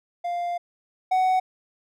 triangle tone pair in turn, 698.5 / 746 Hz, F5 / F#5, 0 / +14 cents, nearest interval minor second, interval 114 cents, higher second, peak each -23 / -16 dBFS, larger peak second, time 0.24-0.58 / 1.11-1.4 s, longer first, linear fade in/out 10 ms, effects none

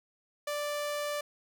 sawtooth tone, 587.3 Hz, D5, in tune, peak -28 dBFS, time 0.47-1.21 s, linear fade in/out 5 ms, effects none

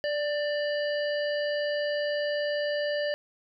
harmonic tone with a mistuned harmonic, 587.3 Hz, D5, in tune, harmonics 1 / 3 / 5 / 7 / 8, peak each -27 / -34 / -39 / -50 / -41 dBFS, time 0.04-3.14 s, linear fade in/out 0 ms, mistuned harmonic 3, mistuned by +18 cents, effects none

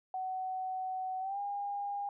sine tone with pitch glide, 750 to 808.5 Hz, F#5 to G#5, +23 to -47 cents, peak -34 dBFS, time 0.14-2.09 s, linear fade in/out 2 ms, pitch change +130 cents, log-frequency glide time 1.2-1.39 s, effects none

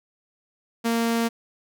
sawtooth tone, 230.9 Hz, A#3, 16 cents flat, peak -17 dBFS, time 0.84-1.29 s, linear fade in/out 20 ms, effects none

